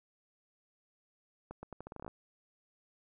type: accelerating click train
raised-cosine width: 1 ms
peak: -30 dBFS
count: 12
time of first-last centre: 1.51-2.079 s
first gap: 120 ms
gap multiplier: 0.81
effects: none